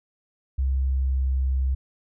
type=tone with pitch glide; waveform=sine; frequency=66.4 to 65.79 Hz; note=C2 to C2; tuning=+26 to +10 cents; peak=-20 dBFS; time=0.58-1.75 s; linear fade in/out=10 ms; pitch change=-16 cents; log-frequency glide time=0.72-1.23 s; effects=none